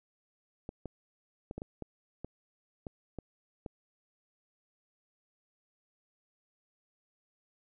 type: clicks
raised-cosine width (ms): 2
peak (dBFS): -26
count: 10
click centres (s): 0.691 / 0.857 / 1.511 / 1.58 / 1.619 / 1.823 / 2.246 / 2.868 / 3.187 / 3.662
effects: none